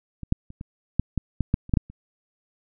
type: clicks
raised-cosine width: 5 ms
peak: -22 / -7 / -28 / -23 / -7 / -11 / -10 / -7 / -27 / -6 / -6 / -29 dBFS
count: 12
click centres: 0.233 / 0.324 / 0.504 / 0.611 / 0.996 / 1.177 / 1.407 / 1.541 / 1.694 / 1.738 / 1.772 / 1.9 s
effects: none